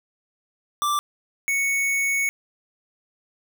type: tone pair in turn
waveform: square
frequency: 1174.7 / 2218 Hz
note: D6 / C#7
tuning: 0 / 0 cents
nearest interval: major seventh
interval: 1100 cents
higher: second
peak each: -21 dBFS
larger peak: neither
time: 0.82-0.99 / 1.48-2.29 s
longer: second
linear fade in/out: 0 ms
effects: none